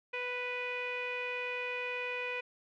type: tone with low-pass filter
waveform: sawtooth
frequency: 494.4 Hz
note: B4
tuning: 2 cents sharp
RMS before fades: -37 dBFS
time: 0.13-2.41 s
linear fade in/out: 10 ms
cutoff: 2400 Hz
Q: 7.7
effects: none